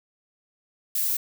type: noise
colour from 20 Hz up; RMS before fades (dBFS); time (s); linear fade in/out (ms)
violet; -25; 0.95-1.17; 5
effects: none